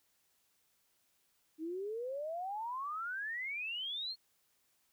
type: exponential sweep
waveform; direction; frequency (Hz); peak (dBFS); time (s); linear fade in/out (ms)
sine; up; 307 to 4357; -37; 1.58-4.16; 50
effects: white hiss -75 dBFS RMS until 4.92 s